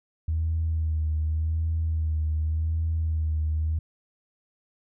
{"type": "tone with vibrato", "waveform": "sine", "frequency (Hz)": 79.3, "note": "D#2", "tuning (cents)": 33, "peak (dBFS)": -22, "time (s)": [0.28, 3.79], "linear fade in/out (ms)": 5, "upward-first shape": "sine", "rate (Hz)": 0.87, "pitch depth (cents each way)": 37, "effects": ["tanh soft clip ceiling -18 dBFS"]}